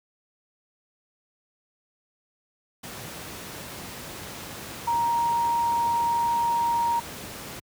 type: tone in noise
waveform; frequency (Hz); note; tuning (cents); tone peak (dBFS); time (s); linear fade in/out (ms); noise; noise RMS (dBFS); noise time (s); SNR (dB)
sine; 937; A#5; +9; -21; 4.87-7; 10; pink; -38; 2.83-7.6; +14
effects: high-pass 80 Hz 12 dB/octave